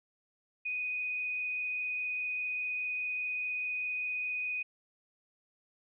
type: tone with frequency modulation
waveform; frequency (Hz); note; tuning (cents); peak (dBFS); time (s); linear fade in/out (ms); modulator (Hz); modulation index
sine; 2489; D#7; 0; -32; 0.65-4.63; 10; 24.9; 0.98
effects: none